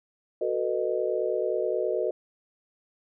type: chord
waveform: sine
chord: B dominant seventh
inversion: second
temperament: just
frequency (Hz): 370.4 / 444.5 / 493.9 / 617.4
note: F#4 / A4 / B4 / D#5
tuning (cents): +2 / +18 / 0 / -14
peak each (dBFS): -30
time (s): 0.41-2.11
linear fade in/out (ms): 5
effects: none